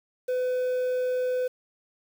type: tone with quantisation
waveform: triangle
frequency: 504 Hz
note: B4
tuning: 35 cents sharp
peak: -22 dBFS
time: 0.28-1.48 s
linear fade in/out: 10 ms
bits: 8
effects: none